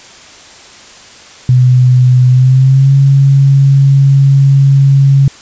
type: tone with pitch glide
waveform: sine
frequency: 126.2 to 137.62 Hz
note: B2 to C#3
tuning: +38 to -12 cents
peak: -3 dBFS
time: 1.49-5.28 s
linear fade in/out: 2 ms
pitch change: +150 cents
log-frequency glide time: 2.29-2.94 s
effects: white hiss -35 dBFS RMS until 5.41 s + resampled to 16000 Hz